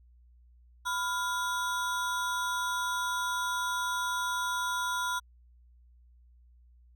square ring-modulated tone, 1200 Hz, D6, 37 cents sharp, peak -27 dBFS, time 0.85-5.2 s, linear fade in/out 20 ms, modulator 204 Hz, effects added 60 Hz sine -56 dBFS peak until 6.95 s

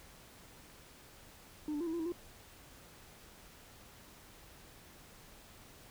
sine tone with pitch steps, 302.4 / 293.1 / 343.3 / 322.4 / 341.2 / 320.7 / 347.9 Hz, D#4 / D4 / F4 / E4 / F4 / E4 / F4, -49 / -3 / -30 / -38 / -40 / -48 / -7 cents, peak -32 dBFS, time 1.68-2.121 s, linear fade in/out 2 ms, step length 63 ms, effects tanh soft clip ceiling -33 dBFS + pink hiss -57 dBFS RMS until 5.9 s

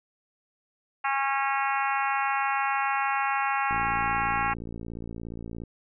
harmonic tone, 273.5 Hz, C#4, 23 cents flat, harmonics 3 / 4 / 5 / 6 / 7 / 8 / 9 / 10, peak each -28 / -30 / -32 / -34 / -35 / -36 / -37 / -38 dBFS, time 1.04-4.54 s, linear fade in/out 10 ms
click train, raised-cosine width 3 ms, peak -25 dBFS, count 111, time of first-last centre 3.71-5.636 s, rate 57.1 Hz
effects none

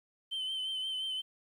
sine tone with vibrato, 3078 Hz, G7, 32 cents flat, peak -31 dBFS, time 0.31-1.22 s, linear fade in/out 20 ms, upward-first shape triangle, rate 5.7 Hz, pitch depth 40 cents each way, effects tanh soft clip ceiling -32 dBFS + 11-bit

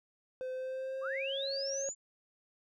triangle tone with pitch glide, 514 to 547.7 Hz, C5 to C#5, -31 to -21 cents, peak -34 dBFS, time 0.41-1.89 s, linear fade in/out 0 ms, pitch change +110 cents, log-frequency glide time 0.52-1.42 s
sine linear sweep, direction up, 1046.5 to 7180 Hz, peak -36 dBFS, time 1.01-1.95 s, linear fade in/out 50 ms
effects none

